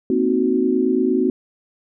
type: chord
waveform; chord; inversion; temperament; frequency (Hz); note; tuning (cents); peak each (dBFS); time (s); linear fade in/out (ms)
sine; C half-diminished seventh; third; equal; 233.1 / 261.6 / 311.1 / 370; Bb3 / C4 / Eb4 / Gb4; 0 / 0 / 0 / 0; -23 / -19 / -24 / -19; 0.1-1.3; 2
effects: none